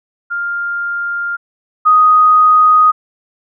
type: tone pair in turn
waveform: sine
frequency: 1400 / 1247.3 Hz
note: F6 / D#6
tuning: +4 / +4 cents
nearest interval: major second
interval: 200 cents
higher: first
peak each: -16 / -5 dBFS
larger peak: second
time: 0.3-1.37 / 1.85-2.92 s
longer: neither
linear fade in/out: 20 ms
effects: none